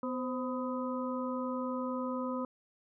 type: harmonic tone with a mistuned harmonic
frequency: 251.2 Hz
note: B3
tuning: 30 cents sharp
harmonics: 1 / 2 / 4 / 5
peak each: -35 / -38 / -41 / -42 dBFS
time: 0.03-2.45 s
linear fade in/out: 2 ms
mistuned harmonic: 2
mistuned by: +60 cents
effects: none